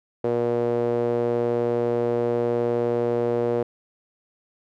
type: tone with band-pass filter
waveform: sawtooth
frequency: 119.2 Hz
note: A#2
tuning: 39 cents sharp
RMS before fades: -23 dBFS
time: 0.24-3.63 s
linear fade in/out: 5 ms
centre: 470 Hz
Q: 3.4
effects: none